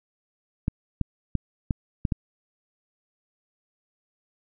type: clicks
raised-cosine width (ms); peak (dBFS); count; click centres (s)
5; -11; 6; 0.681 / 1.013 / 1.353 / 1.708 / 2.052 / 2.122
effects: none